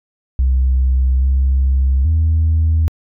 sine tone with pitch steps, 64.7 / 66.5 / 80.1 Hz, C2 / C2 / E2, -19 / +29 / -49 cents, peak -9 dBFS, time 0.39-2.88 s, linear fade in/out 0 ms, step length 830 ms, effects tanh soft clip ceiling -8 dBFS

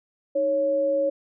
sine tone pair together, 311.1 / 554.4 Hz, D#4 / C#5, 0 / 0 cents, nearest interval minor seventh, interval 1000 cents, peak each -31 / -20 dBFS, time 0.35-1.1 s, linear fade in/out 10 ms, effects none

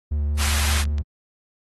triangle tone with vibrato, 73.42 Hz, D2, in tune, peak -18 dBFS, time 0.11-1.02 s, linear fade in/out 10 ms, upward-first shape sine, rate 5.3 Hz, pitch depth 18 cents each way
pink high-pass noise, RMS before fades -26 dBFS, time 0.37-0.85 s, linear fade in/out 50 ms, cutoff 1100 Hz, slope 12 dB/octave
clicks, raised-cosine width 0.2 ms, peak -22 dBFS, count 4, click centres 0.706 / 0.814 / 0.853 / 0.983 s
effects AAC 32 kbps

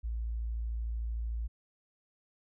sine tone, 56.7 Hz, A#1, 47 cents flat, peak -32 dBFS, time 0.03-1.48 s, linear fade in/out 20 ms, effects none

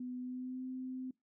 sine tone with pitch glide, 250.1 to 257.4 Hz, B3 to C4, +22 to -28 cents, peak -39 dBFS, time 0-1.11 s, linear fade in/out 5 ms, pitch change +50 cents, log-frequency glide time 0.17-0.64 s, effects noise-tail reverb RT60 0.2 s tail -23 dB re dry

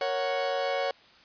40% pulse chord, F# major, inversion first, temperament equal, 466.2 / 554.4 / 740 Hz, A#4 / C#5 / F#5, 0 / 0 / 0 cents, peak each -34 / -28 / -31 dBFS, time 0.01-0.91 s, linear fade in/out 2 ms, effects white hiss -56 dBFS RMS until 1.24 s + resampled to 11025 Hz

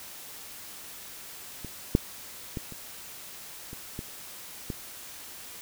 clicks, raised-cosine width 3 ms, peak -25 / -6 / -19 / -29 / -28 / -22 / -19 dBFS, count 7, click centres 1.647 / 1.951 / 2.572 / 2.723 / 3.731 / 3.991 / 4.702 s, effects white hiss -44 dBFS RMS until 5.61 s

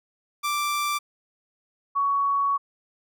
sawtooth / sine tone pair in turn, 1174.7 / 1120 Hz, D6 / C#6, 0 / +18 cents, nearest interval minor second, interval 82 cents, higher first, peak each -20 dBFS, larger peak neither, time 0.43-0.99 / 1.95-2.58 s, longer second, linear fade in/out 20 ms, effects none

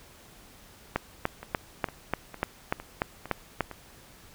two click trains, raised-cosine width 0.5 ms, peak -24 / -10 dBFS, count 6 / 10, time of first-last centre 1.43-3.713 / 0.96-3.607 s, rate 2.19 / 3.4 Hz, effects pink hiss -53 dBFS RMS until 4.34 s

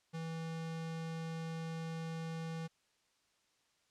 square tone, 163.2 Hz, E3, 17 cents flat, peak -40 dBFS, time 0.13-2.68 s, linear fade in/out 20 ms, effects white hiss -75 dBFS RMS until 3.9 s + low-pass 7000 Hz 12 dB/octave

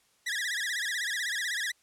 sawtooth tone with vibrato, 1800 Hz, A6, 39 cents sharp, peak -26 dBFS, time 0.26-1.72 s, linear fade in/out 10 ms, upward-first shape sine, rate 16 Hz, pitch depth 180 cents each way, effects white hiss -67 dBFS RMS until 1.82 s + low-pass 10000 Hz 12 dB/octave

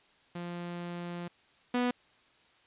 sawtooth tone pair in turn, 174 / 246.1 Hz, F3 / B3, -6 / -6 cents, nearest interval tritone, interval 600 cents, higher second, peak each -33 / -23 dBFS, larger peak second, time 0.35-1.28 / 1.74-1.91 s, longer first, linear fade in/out 5 ms, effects white hiss -64 dBFS RMS until 2.66 s + resampled to 8000 Hz

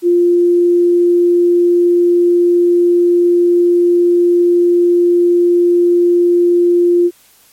sine tone, 349.2 Hz, F4, in tune, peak -7 dBFS, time 0.02-7.11 s, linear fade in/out 50 ms, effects white hiss -48 dBFS RMS until 7.52 s + MP3 64 kbps

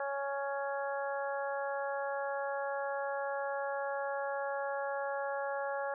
harmonic tone, 278.2 Hz, C#4, 6 cents sharp, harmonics 2 / 3 / 4 / 5 / 6, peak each -36 / -39 / -44 / -44 / -43 dBFS, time 0-5.94 s, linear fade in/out 2 ms, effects none

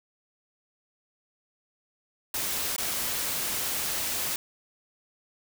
white noise with dropouts, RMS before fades -30 dBFS, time 2.34-4.36 s, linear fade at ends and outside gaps 2 ms, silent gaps 2.763-2.781 s, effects none

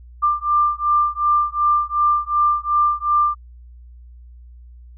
sine beating tone pair, 1188 / 1190.7 Hz, D6 / D6, +20 / +23 cents, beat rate 2.7 Hz, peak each -18 / -18 dBFS, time 0.22-3.35 s, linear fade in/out 20 ms, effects added 60 Hz sine -39 dBFS peak until 4.97 s

